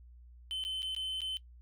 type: tone with dropouts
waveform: triangle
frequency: 3062 Hz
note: G7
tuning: 41 cents flat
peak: -33 dBFS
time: 0.51-1.37 s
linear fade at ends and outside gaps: 0 ms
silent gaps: 0.639-0.65 / 0.821-0.829 / 0.949-0.964 / 1.206-1.217 s
effects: noise-tail reverb RT60 0.1 s tail -18 dB re dry + added 60 Hz sine -52 dBFS peak until 1.61 s